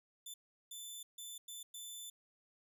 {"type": "tone bursts at uneven times", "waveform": "15% pulse", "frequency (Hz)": 3520, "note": "A7", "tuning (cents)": 0, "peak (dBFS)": -39, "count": 5, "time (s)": [[0.26, 0.34], [0.71, 1.03], [1.18, 1.38], [1.48, 1.63], [1.74, 2.1]], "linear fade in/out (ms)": 5, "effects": []}